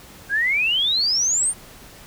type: exponential sweep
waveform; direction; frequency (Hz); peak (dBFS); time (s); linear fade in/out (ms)
sine; up; 1568 to 9190; -17; 0.29-1.54; 50
effects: pink hiss -44 dBFS RMS until 2.06 s